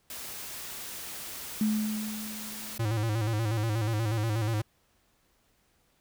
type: noise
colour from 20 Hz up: white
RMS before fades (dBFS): -40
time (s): 0.1-2.78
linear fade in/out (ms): 2
type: tone with exponential decay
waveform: sine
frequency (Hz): 214.8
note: A3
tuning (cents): -41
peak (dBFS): -22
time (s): 1.61-3.27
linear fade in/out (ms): 2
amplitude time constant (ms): 360
type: tone with vibrato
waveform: square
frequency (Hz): 110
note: A2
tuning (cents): 0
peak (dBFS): -27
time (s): 2.79-4.62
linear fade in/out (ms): 10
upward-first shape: square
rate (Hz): 8.3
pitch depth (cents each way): 71
effects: pink hiss -69 dBFS RMS until 6 s